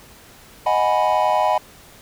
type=chord; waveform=triangle; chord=G# minor seventh; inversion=second; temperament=equal; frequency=622.3 / 740 / 830.6 / 987.8 Hz; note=D#5 / F#5 / G#5 / B5; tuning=0 / 0 / 0 / 0 cents; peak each=-19 dBFS; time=0.66-1.58 s; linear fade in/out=5 ms; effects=pink hiss -46 dBFS RMS until 2.01 s